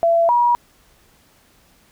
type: tone pair in turn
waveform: sine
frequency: 673 / 960 Hz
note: E5 / B5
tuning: +36 / -49 cents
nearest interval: tritone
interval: 615 cents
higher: second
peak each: -12 dBFS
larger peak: neither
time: 0.03-0.29 / 0.29-0.55 s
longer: neither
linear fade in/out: 0 ms
effects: pink hiss -55 dBFS RMS until 1.91 s